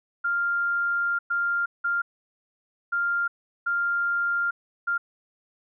sine tone bursts at uneven times, 1396.9 Hz, F6, in tune, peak -22 dBFS, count 6, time 0.24-1.19 / 1.3-1.66 / 1.84-2.02 / 2.92-3.28 / 3.66-4.51 / 4.87-4.98 s, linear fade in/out 10 ms, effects none

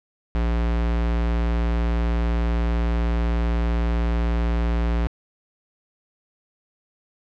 square tone, 57.9 Hz, A#1, 11 cents flat, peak -20 dBFS, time 0.35-5.07 s, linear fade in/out 0 ms, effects low-pass 3000 Hz 12 dB/octave

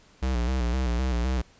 square tone with vibrato, 61.74 Hz, B1, in tune, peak -24 dBFS, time 0.22-1.42 s, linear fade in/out 10 ms, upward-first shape square, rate 3.9 Hz, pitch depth 79 cents each way, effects pink hiss -57 dBFS RMS until 1.59 s + resampled to 16000 Hz

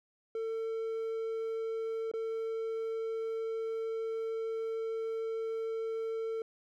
triangle tone with dropouts, 448.9 Hz, A4, 35 cents sharp, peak -31 dBFS, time 0.35-6.42 s, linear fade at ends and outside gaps 2 ms, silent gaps 2.115-2.137 s, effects none

